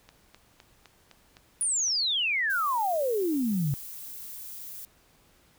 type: click train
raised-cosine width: 0.2 ms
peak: -31 dBFS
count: 8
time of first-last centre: 0.09-1.88 s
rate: 3.91 Hz
type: exponential sweep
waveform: sine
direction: down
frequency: 9956 to 132.6 Hz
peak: -24 dBFS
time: 1.61-3.74 s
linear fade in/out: 0 ms
type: noise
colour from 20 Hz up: violet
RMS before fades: -41 dBFS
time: 2.5-4.85 s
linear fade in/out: 0 ms
effects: pink hiss -62 dBFS RMS until 5.58 s